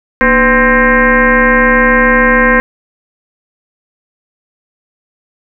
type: tone with frequency modulation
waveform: sine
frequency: 1046.5 Hz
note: C6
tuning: in tune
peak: -5 dBFS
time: 0.21-2.6 s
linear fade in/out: 0 ms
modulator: 270 Hz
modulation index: 3.6
effects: none